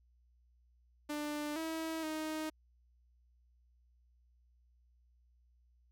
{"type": "tone with pitch steps", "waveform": "sawtooth", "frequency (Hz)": [296.9, 322.5, 312.1], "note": ["D4", "E4", "D#4"], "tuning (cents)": [19, -38, 5], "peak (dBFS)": -33, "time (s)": [1.09, 2.5], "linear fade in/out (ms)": 10, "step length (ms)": 470, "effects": ["added 60 Hz sine -66 dBFS peak until 5.91 s"]}